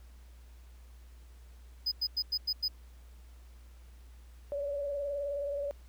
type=tone bursts; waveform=triangle; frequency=5000 Hz; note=D#8; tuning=8 cents sharp; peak=-27 dBFS; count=6; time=1.86-2.683 s; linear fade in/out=10 ms; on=58 ms; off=95 ms
type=tone with vibrato; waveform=sine; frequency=569 Hz; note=C#5; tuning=45 cents sharp; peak=-32 dBFS; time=4.52-5.71 s; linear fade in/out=0 ms; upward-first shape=sine; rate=19 Hz; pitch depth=37 cents each way
effects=added 60 Hz sine -50 dBFS peak until 5.88 s + pink hiss -65 dBFS RMS until 5.88 s